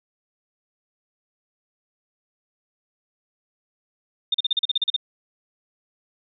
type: tone bursts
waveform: sine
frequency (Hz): 3635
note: A#7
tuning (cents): -44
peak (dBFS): -17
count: 11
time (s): 4.32-4.964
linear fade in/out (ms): 5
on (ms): 24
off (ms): 38
effects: none